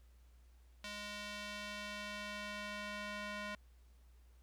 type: tone with band-pass filter sweep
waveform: square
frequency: 206.9 Hz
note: G#3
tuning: 6 cents flat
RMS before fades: -45 dBFS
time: 0.84-3.55 s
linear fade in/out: 2 ms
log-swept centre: 3400 to 1900 Hz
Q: 0.87
effects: added 60 Hz sine -60 dBFS peak until 4.42 s + pink hiss -75 dBFS RMS until 4.42 s